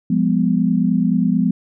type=tone cluster; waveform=sine; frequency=175.4 / 204.7 / 248.8 Hz; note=F3 / G#3 / B3; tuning=+8 / -25 / +13 cents; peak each=-18 dBFS; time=0.1-1.51 s; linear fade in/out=5 ms; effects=none